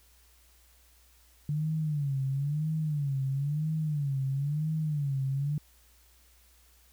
sine tone with vibrato, 145.5 Hz, D3, 16 cents flat, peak -27 dBFS, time 1.49-5.58 s, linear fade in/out 2 ms, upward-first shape sine, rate 1 Hz, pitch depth 140 cents each way, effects added 60 Hz sine -61 dBFS peak until 6.92 s + white hiss -63 dBFS RMS until 6.92 s

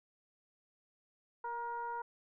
sine tone with frequency modulation, 946 Hz, A#5, 25 cents sharp, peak -37 dBFS, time 1.44-2.02 s, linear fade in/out 5 ms, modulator 477 Hz, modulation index 0.66, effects none

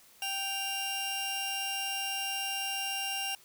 sawtooth tone pair together, 782.6 / 2794 Hz, G5 / F7, -3 / 0 cents, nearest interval octave + minor seventh, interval 2203 cents, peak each -34 / -30 dBFS, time 0.22-3.35 s, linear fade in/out 2 ms, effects white hiss -59 dBFS RMS until 3.44 s

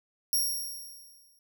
5% pulse tone with exponential decay, 5588 Hz, F8, in tune, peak -17 dBFS, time 0.33-1.39 s, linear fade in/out 1 ms, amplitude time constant 230 ms, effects none

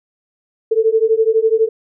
sine beating tone pair, 439.1 / 451.1 Hz, A4 / A4, -4 / +43 cents, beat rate 12 Hz, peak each -14 dBFS, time 0.71-1.69 s, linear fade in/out 10 ms, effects none

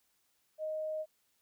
sine tone, 623 Hz, D#5, 2 cents sharp, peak -34 dBFS, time 0.58-1.06 s, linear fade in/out 50 ms, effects white hiss -75 dBFS RMS until 1.41 s

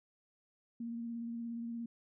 sine tone with vibrato, 233.1 Hz, A#3, in tune, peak -38 dBFS, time 0.8-1.86 s, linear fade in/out 5 ms, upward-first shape sine, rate 17 Hz, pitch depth 19 cents each way, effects none

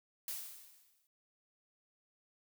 blue noise with exponential decay, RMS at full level -39 dBFS, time 0.28-1.07 s, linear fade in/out 1 ms, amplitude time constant 170 ms, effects none

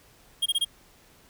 square tone bursts, 3245 Hz, G#7, 41 cents flat, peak -22 dBFS, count 4, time 0.42-0.649 s, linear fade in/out 10 ms, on 40 ms, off 23 ms, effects pink hiss -57 dBFS RMS until 1.29 s

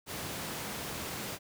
pink high-pass noise, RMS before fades -39 dBFS, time 0.06-1.39 s, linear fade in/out 50 ms, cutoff 100 Hz, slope 12 dB/octave, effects none

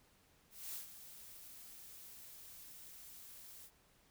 blue noise with ADSR envelope, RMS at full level -44 dBFS, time 0.5-3.71 s, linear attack 240 ms, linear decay 120 ms, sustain -11 dB, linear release 65 ms, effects pink hiss -70 dBFS RMS until 4.1 s

